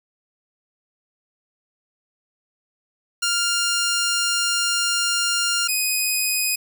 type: tone pair in turn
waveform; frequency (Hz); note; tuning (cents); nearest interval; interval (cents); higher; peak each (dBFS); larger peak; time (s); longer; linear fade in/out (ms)
10% pulse; 1400 / 2501; F6 / D#7; +4 / +8; minor seventh; 1004; second; -11; neither; 3.22-5.68 / 5.68-6.56; first; 10
effects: 8-bit